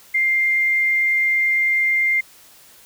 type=tone; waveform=sine; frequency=2103 Hz; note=C7; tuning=8 cents sharp; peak=-15 dBFS; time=0.14-2.21 s; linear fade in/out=10 ms; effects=white hiss -48 dBFS RMS until 2.85 s